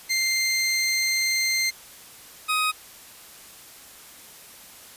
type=tone pair in turn; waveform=20% pulse; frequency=2093 / 1256.4 Hz; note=C7 / D#6; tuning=0 / +16 cents; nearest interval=major sixth; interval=884 cents; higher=first; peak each=-16 dBFS; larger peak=neither; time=0.09-1.71 / 2.48-2.72 s; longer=first; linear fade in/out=20 ms; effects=white hiss -46 dBFS RMS until 4.96 s + resampled to 32000 Hz